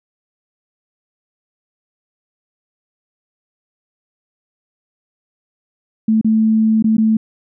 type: tone with dropouts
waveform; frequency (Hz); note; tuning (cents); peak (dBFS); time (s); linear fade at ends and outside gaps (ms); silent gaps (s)
sine; 220; A3; 0; -10; 6.08-7.17; 5; 6.213-6.245 / 6.825-6.842 / 6.969-6.98
effects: none